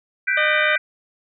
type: chord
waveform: sine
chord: G major seventh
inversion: third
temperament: equal with one note detuned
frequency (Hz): 1503.2 / 1568 / 1975.5 / 2349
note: F#6 / G6 / B6 / D7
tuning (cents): +27 / 0 / 0 / 0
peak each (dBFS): -23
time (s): 0.27-0.78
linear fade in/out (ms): 10
type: harmonic tone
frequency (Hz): 609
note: D#5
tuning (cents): -37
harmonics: 1 / 2 / 3 / 4 / 5 / 6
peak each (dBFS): -23 / -26 / -28 / -29 / -30 / -31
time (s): 0.37-0.76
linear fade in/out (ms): 5
effects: none